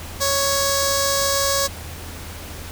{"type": "tone with notch filter", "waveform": "5% pulse", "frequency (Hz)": 554.4, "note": "C#5", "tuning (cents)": 0, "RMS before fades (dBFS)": -20, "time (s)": [0.2, 1.68], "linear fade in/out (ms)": 20, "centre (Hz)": 2600, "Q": 0.59, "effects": ["added 82 Hz sine -35 dBFS peak until 2.71 s", "pink hiss -36 dBFS RMS until 2.71 s"]}